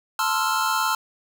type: chord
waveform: square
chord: F major seventh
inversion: first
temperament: equal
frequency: 880 / 1046.5 / 1318.5 / 1396.9 Hz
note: A5 / C6 / E6 / F6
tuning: 0 / 0 / 0 / 0 cents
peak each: -27 dBFS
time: 0.19-0.95 s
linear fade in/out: 2 ms
effects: none